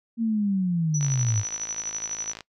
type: linear sweep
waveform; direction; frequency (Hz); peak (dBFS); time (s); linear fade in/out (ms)
sine; down; 233.1 to 100.6; -21; 0.17-1.44; 50
type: tone with tremolo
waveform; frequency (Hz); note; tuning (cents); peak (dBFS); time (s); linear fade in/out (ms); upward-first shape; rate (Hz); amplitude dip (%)
sine; 5920; F#8; 0; -26; 0.94-2.33; 5; sine; 12; 70
type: click train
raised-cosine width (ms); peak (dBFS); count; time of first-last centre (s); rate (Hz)
0.2; -20; 77; 1.01-2.407; 54.4
effects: noise-tail reverb RT60 0.1 s tail -23 dB re dry

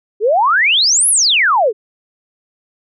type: exponential two-way sweep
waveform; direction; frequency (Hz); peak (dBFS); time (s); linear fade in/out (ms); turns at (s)
sine; up then down; 392 to 11380 to 392; -9; 0.2-1.73; 50; 1.09
effects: none

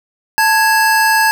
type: tone pair together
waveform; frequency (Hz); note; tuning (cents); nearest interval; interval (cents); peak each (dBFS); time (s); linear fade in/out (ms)
square; 882.5 / 1661.2; A5 / G#6; +5 / 0; major seventh; 1095; -13; 0.38-1.31; 0
effects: none

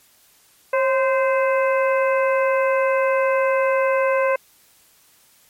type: harmonic tone with a mistuned harmonic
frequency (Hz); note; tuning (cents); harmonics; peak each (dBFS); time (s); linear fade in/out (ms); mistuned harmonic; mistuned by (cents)
517; C5; -21; 1 / 2 / 3 / 4 / 5; -17 / -23 / -27 / -29 / -31; 0.73-4.36; 5; 1; +65
effects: white hiss -55 dBFS RMS until 5.49 s + MP3 64 kbps

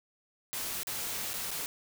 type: noise with dropouts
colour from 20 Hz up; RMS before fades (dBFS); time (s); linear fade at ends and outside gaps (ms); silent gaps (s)
white; -36; 0.53-1.66; 0; 0.832-0.871 / 1.333-1.339 / 1.507-1.514
effects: none

